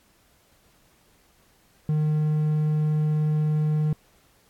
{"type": "tone", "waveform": "triangle", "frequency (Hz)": 152.8, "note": "D#3", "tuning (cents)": -31, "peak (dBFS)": -18, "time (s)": [1.89, 3.93], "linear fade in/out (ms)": 2, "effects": ["pink hiss -61 dBFS RMS until 4.49 s", "AAC 64 kbps"]}